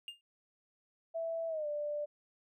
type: tone with exponential decay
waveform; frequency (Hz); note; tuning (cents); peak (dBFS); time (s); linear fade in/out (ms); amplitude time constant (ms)
triangle; 2816; F7; +14; -36; 0.08-0.21; 1; 28
type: tone with pitch glide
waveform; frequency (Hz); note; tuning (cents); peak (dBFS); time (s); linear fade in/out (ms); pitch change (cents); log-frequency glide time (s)
sine; 659.3 to 590.8; E5 to D5; 0 to +10; -34; 1.14-2.06; 20; -190; 1.48-1.67
effects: none